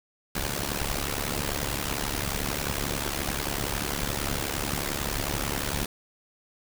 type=noise with amplitude modulation; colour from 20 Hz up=pink; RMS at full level=-26 dBFS; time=0.35-5.86 s; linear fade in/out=5 ms; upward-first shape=sine; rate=71.2 Hz; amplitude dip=85%; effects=none